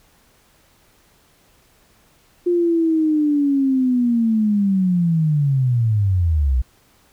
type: linear sweep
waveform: sine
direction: down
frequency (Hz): 354.3 to 59.2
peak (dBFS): -14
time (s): 2.46-6.62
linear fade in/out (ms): 10
effects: pink hiss -56 dBFS RMS until 7.12 s